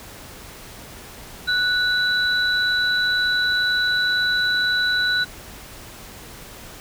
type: tone pair together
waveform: sine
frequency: 1480 / 3951 Hz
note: F#6 / B7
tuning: 0 / 0 cents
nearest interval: octave + perfect fourth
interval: 1700 cents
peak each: -19 / -22 dBFS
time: 1.47-5.25 s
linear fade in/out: 20 ms
effects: pink hiss -40 dBFS RMS until 6.8 s